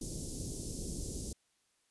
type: band-stop noise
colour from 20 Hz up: pink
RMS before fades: -40 dBFS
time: 0.01-1.33 s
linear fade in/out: 5 ms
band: 420 to 5500 Hz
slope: 24 dB/octave
effects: white hiss -75 dBFS RMS until 1.9 s + resampled to 24000 Hz